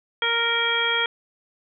harmonic tone, 465.5 Hz, A#4, 2 cents flat, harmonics 1 / 2 / 3 / 4 / 5 / 7, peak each -30 / -30 / -26 / -28 / -27 / -24 dBFS, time 0.22-1.06 s, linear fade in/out 2 ms, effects none

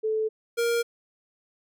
sine / square tone pair in turn, 436.5 / 468.8 Hz, A4 / A#4, -14 / +10 cents, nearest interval minor second, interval 124 cents, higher second, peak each -23 dBFS, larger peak neither, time 0.03-0.29 / 0.57-0.83 s, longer neither, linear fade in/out 20 ms, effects none

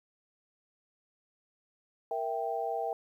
sine chord, E diminished, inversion second, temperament equal, 466.2 / 659.3 / 784 Hz, Bb4 / E5 / G5, 0 / 0 / 0 cents, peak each -36 / -35 / -34 dBFS, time 2.11-2.93 s, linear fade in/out 2 ms, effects 11-bit

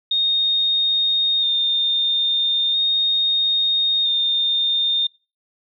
sine tone with vibrato, 3668 Hz, A#7, 29 cents flat, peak -16 dBFS, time 0.11-5.07 s, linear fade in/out 5 ms, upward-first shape square, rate 0.38 Hz, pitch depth 16 cents each way, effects noise-tail reverb RT60 0.3 s tail -22 dB re dry

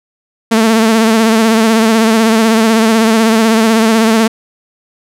sawtooth tone with vibrato, 223.3 Hz, A3, 26 cents sharp, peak -3 dBFS, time 0.51-4.28 s, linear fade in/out 10 ms, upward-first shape sine, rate 16 Hz, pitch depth 47 cents each way, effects low-pass 12000 Hz 12 dB/octave

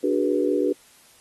sine chord, G# half-diminished seventh, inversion second, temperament equal with one note detuned, 293.7 / 370 / 415.3 / 484.8 Hz, D4 / F#4 / G#4 / B4, 0 / 0 / 0 / -32 cents, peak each -24 / -24 / -26 / -25 dBFS, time 0.03-0.73 s, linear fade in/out 10 ms, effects white hiss -54 dBFS RMS until 1.2 s + AAC 32 kbps

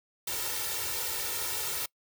white noise with comb filter, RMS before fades -33 dBFS, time 0.27-1.86 s, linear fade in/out 5 ms, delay 2.2 ms, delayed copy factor +0.9, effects noise-tail reverb RT60 0.1 s tail -24 dB re dry + high-pass 60 Hz 12 dB/octave

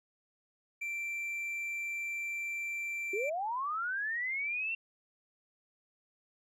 triangle tone, 2349 Hz, D7, in tune, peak -33 dBFS, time 0.81-3.3 s, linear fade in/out 10 ms
sine linear sweep, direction up, 370 to 2737 Hz, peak -32 dBFS, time 3.13-4.75 s, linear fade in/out 5 ms
effects none

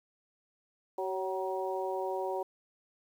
harmonic tone with a mistuned harmonic, 189.3 Hz, F#3, 40 cents sharp, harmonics 2 / 3 / 4 / 5, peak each -35 / -37 / -38 / -39 dBFS, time 0.98-2.43 s, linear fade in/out 5 ms, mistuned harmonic 3, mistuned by -36 cents, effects 10-bit

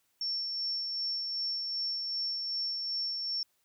sine tone with tremolo, 5440 Hz, F8, 46 cents flat, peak -30 dBFS, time 0.21-3.43 s, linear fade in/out 2 ms, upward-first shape sine, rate 2.6 Hz, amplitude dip 30%, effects white hiss -74 dBFS RMS until 3.64 s

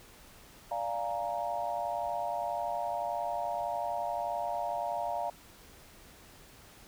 sine chord, Bb dominant seventh, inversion first, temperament equal, 587.3 / 698.5 / 830.6 / 932.3 Hz, D5 / F5 / Ab5 / Bb5, 0 / 0 / 0 / 0 cents, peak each -38 / -34 / -40 / -37 dBFS, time 0.71-5.3 s, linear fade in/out 5 ms, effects pink hiss -55 dBFS RMS until 6.87 s

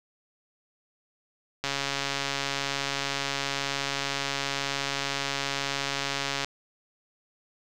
click train, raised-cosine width 0.2 ms, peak -11 dBFS, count 669, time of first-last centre 1.64-6.446 s, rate 139 Hz, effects none

